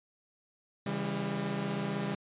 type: chord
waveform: sawtooth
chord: C# diminished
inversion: none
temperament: equal with one note detuned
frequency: 138.59 / 164.81 / 200 Hz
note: C#3 / E3 / G3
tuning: 0 / 0 / +35 cents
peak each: -34 / -34 / -30 dBFS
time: 0.86-2.15 s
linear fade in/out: 5 ms
effects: resampled to 8000 Hz